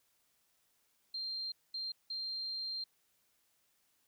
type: tone bursts at uneven times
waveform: sine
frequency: 4177 Hz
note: C8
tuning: 4 cents flat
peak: -37 dBFS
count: 3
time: 1.14-1.52 / 1.74-1.92 / 2.1-2.84 s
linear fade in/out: 5 ms
effects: white hiss -75 dBFS RMS until 4.07 s